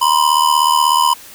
square ring-modulated tone, 1000 Hz, B5, 21 cents sharp, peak -8 dBFS, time 0.01-1.14 s, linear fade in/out 10 ms, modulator 38.2 Hz, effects white hiss -38 dBFS RMS until 1.34 s

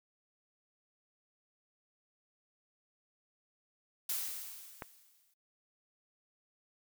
blue noise with exponential decay, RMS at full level -34 dBFS, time 4.09-5.34 s, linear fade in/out 5 ms, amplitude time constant 270 ms
click, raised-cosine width 0.5 ms, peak -25 dBFS, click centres 4.822 s
effects noise-tail reverb RT60 0.1 s tail -23 dB re dry

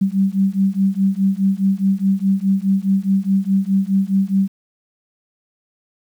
sine beating tone pair, 191.8 / 196.6 Hz, G3 / G3, -37 / +5 cents, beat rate 4.8 Hz, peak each -17 dBFS, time 0.01-4.48 s, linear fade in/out 10 ms, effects 8-bit

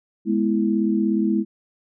sine chord, E major, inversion first, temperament equal with one note detuned, 210.1 / 246.9 / 329.6 Hz, G#3 / B3 / E4, +20 / 0 / 0 cents, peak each -20 / -25 / -22 dBFS, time 0.25-1.45 s, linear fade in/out 50 ms, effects none

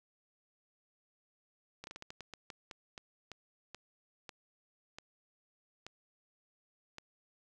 slowing click train, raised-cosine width 0.2 ms, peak -28 dBFS, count 17, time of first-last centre 1.84-6.984 s, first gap 31 ms, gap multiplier 1.27, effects none

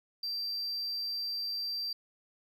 sine tone, 4699 Hz, D8, in tune, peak -30 dBFS, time 0.23-1.93 s, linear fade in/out 5 ms, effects tanh soft clip ceiling -32 dBFS + 12-bit

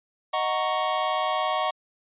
square chord, D# minor seventh, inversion none, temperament equal, 622.3 / 740 / 932.3 / 1108.7 Hz, D#5 / F#5 / A#5 / C#6, 0 / 0 / 0 / 0 cents, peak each -30 / -29 / -33 / -28 dBFS, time 0.33-1.71 s, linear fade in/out 10 ms, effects resampled to 8000 Hz

